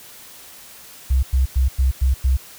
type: tone bursts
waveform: sine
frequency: 65.41 Hz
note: C2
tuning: in tune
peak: -13 dBFS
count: 6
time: 1.1-2.37 s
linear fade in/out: 10 ms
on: 130 ms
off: 98 ms
effects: white hiss -42 dBFS RMS until 2.58 s